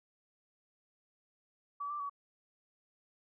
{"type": "tone with pitch steps", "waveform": "sine", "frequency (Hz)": [1146, 1178, 1134], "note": ["D6", "D6", "C#6"], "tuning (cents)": [-43, 5, 39], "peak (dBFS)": -36, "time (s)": [1.8, 2.097], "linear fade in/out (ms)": 10, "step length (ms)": 99, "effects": []}